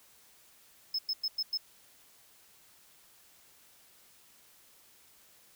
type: tone bursts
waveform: triangle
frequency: 5190 Hz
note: E8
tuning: 28 cents flat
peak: -28 dBFS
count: 5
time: 0.94-1.575 s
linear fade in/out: 5 ms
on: 47 ms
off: 100 ms
effects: white hiss -61 dBFS RMS until 5.55 s